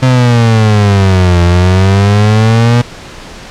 35% pulse exponential two-way sweep, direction down then up, 130.81 to 86 to 121.5 Hz, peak -3 dBFS, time 0.02-2.82 s, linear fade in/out 10 ms, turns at 1.42 s, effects pink hiss -29 dBFS RMS until 3.5 s + low-pass 6000 Hz 12 dB/octave

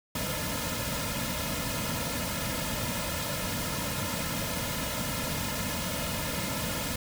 pink noise with comb filter, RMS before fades -32 dBFS, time 0.15-6.96 s, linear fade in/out 5 ms, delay 2.6 ms, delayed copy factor -0.85, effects none

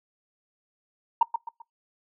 sine tone with echo, 929 Hz, A#5, 6 cents flat, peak -13 dBFS, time 1.21-1.23 s, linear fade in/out 5 ms, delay 130 ms, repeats 3, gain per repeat -9 dB, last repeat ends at 1.62 s, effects noise-tail reverb RT60 0.2 s tail -25 dB re dry + tanh soft clip ceiling -9 dBFS

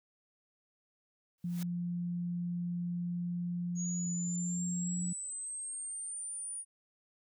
white noise with exponential growth, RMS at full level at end -44 dBFS, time 1.38-1.63 s, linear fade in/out 2 ms, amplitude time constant 54 ms
sine tone with pitch glide, 174.61 to 175.82 Hz, F3 to F3, 0 to +12 cents, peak -33 dBFS, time 1.44-5.13 s, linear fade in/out 5 ms, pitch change +12 cents, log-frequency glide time 2.91-4.67 s
sine exponential sweep, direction up, 6645 to 9600 Hz, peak -38 dBFS, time 3.75-6.65 s, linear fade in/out 50 ms
effects none

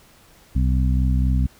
harmonic tone, 64 Hz, C2, 38 cents flat, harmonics 1 / 2 / 3 / 4, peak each -17 / -23 / -27 / -29 dBFS, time 0.55-1.47 s, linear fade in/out 10 ms, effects pink hiss -52 dBFS RMS until 1.59 s

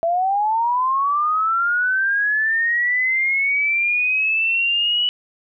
sine linear sweep, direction up, 658 to 2960 Hz, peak -16 dBFS, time 0.03-5.09 s, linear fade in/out 0 ms, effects none

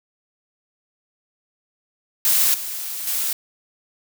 blue noise with level steps, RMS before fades -17 / -29 / -23 dBFS, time 2.25-3.33 s, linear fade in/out 2 ms, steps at 2.54 / 3.07 s, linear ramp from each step 2 ms, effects none

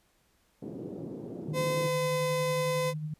white band-pass noise, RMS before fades -40 dBFS, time 0.62-1.89 s, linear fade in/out 5 ms, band 130 to 420 Hz, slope 24 dB/octave
sine tone with tremolo, 153.3 Hz, D#3, 25 cents flat, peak -31 dBFS, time 1.48-3.14 s, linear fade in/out 5 ms, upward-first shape sine, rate 11 Hz, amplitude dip 40%
35% pulse tone with pitch glide, 512 to 508.8 Hz, C5 to C5, -38 to -48 cents, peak -26 dBFS, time 1.53-2.94 s, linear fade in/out 50 ms, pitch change -10 cents, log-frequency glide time 1.79-1.85 s
effects pink hiss -69 dBFS RMS until 3.19 s + resampled to 32000 Hz

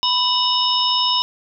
sine tone cluster, 992 / 2949 / 3703 / 5270 Hz, B5 / F#7 / A#7 / E8, +7 / -6 / -12 / -1 cents, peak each -21 dBFS, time 0.03-1.22 s, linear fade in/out 0 ms, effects none

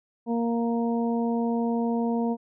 harmonic tone, 233.1 Hz, A#3, in tune, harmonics 1 / 2 / 3 / 4, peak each -24 / -30 / -34 / -36 dBFS, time 0.26-2.37 s, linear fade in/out 50 ms, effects none

